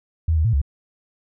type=tone with pitch steps; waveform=sine; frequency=81 / 78.3 / 113.8 / 69.8 Hz; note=E2 / D#2 / A#2 / C#2; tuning=-30 / +11 / -41 / +13 cents; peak=-15 dBFS; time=0.28-0.616 s; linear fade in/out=5 ms; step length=84 ms; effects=none